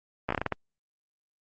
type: slowing click train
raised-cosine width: 0.5 ms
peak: -12 dBFS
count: 8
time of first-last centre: 0.29-0.523 s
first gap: 15 ms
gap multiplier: 1.26
effects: Opus 32 kbps